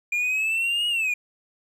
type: exponential two-way sweep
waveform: triangle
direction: up then down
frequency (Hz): 2400 to 2900 to 2400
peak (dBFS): -20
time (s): 0.12-1.14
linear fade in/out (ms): 5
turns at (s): 0.88
effects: 10-bit